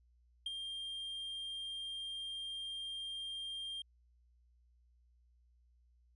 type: tone with ADSR envelope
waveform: triangle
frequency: 3197 Hz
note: G7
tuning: 33 cents sharp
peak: -33 dBFS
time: 0.46-3.82 s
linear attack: 4 ms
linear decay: 23 ms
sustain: -6 dB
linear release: 4 ms
effects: added 60 Hz sine -66 dBFS peak until 6.15 s + resampled to 24000 Hz